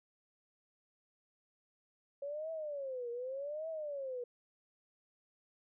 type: tone with vibrato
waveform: sine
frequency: 554 Hz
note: C#5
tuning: 1 cent flat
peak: -38 dBFS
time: 2.22-4.24 s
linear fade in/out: 5 ms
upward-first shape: triangle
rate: 0.85 Hz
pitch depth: 290 cents each way
effects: none